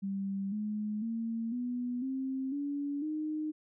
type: tone with pitch steps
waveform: sine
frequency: 196 / 211.3 / 227.8 / 245.5 / 264.7 / 285.3 / 307.6 Hz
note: G3 / G#3 / A#3 / B3 / C4 / C#4 / D#4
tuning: 0 / +30 / -40 / -10 / +20 / +50 / -20 cents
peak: -32 dBFS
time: 0.02-3.52 s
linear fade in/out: 20 ms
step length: 500 ms
effects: none